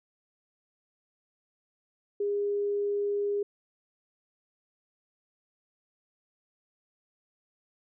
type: tone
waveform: sine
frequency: 407.4 Hz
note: G#4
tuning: 33 cents flat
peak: -26 dBFS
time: 2.2-3.43 s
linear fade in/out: 5 ms
effects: none